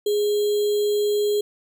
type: tone with sample-and-hold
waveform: sine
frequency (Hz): 415.3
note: G#4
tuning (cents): 0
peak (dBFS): -18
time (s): 0.06-1.41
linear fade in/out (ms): 5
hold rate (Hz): 3675
effects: none